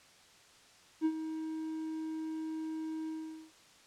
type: tone with ADSR envelope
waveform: triangle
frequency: 317 Hz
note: D#4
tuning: 32 cents sharp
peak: -23 dBFS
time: 1.01-3.52 s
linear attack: 43 ms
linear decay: 61 ms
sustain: -11 dB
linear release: 440 ms
effects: white hiss -60 dBFS RMS until 3.86 s + low-pass 7000 Hz 12 dB/octave